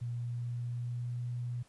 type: tone with pitch glide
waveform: sine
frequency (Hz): 119.6 to 121.55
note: A#2 to B2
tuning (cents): +45 to -27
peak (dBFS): -34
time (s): 0.01-1.63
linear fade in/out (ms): 10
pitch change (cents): +28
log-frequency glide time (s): 0.14-1.23
effects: pink hiss -65 dBFS RMS until 1.68 s + resampled to 24000 Hz